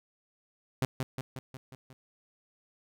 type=tone with echo; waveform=sawtooth; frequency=130.81 Hz; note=C3; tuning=in tune; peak=-22 dBFS; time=0.82-0.85 s; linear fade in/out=0 ms; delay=180 ms; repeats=6; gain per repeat=-4 dB; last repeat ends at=1.93 s; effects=none